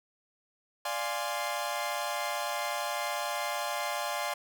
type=chord; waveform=sawtooth; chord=D half-diminished seventh; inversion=none; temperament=equal; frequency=587.3 / 698.5 / 830.6 / 1046.5 Hz; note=D5 / F5 / Ab5 / C6; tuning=0 / 0 / 0 / 0 cents; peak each=-33 dBFS; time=0.85-4.34 s; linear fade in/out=5 ms; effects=none